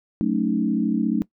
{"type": "chord", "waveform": "sine", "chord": "D# half-diminished seventh", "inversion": "first", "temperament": "equal", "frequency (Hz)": [185, 220, 277.2, 311.1], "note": ["F#3", "A3", "C#4", "D#4"], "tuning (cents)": [0, 0, 0, 0], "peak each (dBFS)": [-26, -22, -25, -26], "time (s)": [0.21, 1.22], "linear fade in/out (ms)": 0, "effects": ["noise-tail reverb RT60 0.1 s tail -20 dB re dry"]}